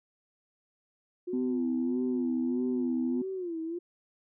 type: tone with vibrato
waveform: sine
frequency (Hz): 351.1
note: F4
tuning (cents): +9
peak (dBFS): -32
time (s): 1.27-3.79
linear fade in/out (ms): 10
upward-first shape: sine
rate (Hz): 1.6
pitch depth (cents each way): 150
type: tone with pitch glide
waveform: sine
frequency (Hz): 253.1 to 251.2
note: B3 to B3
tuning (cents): +43 to +30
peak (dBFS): -27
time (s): 1.33-3.22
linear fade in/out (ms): 5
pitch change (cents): -13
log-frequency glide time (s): 1.63-2.71
effects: tanh soft clip ceiling -20 dBFS